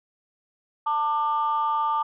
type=tone pair together; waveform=sine; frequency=892.2 / 1191 Hz; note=A5 / D6; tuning=+24 / +24 cents; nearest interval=perfect fourth; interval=500 cents; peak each=-23 dBFS; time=0.86-2.03 s; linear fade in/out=10 ms; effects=tanh soft clip ceiling -16 dBFS